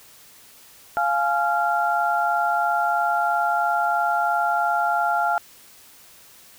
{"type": "tone cluster", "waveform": "sine", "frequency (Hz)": [697, 840, 1385], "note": ["F5", "G#5", "F6"], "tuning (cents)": [-4, 19, -15], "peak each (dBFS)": -23, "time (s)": [0.97, 5.38], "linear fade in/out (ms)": 0, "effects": ["white hiss -49 dBFS RMS until 6.58 s"]}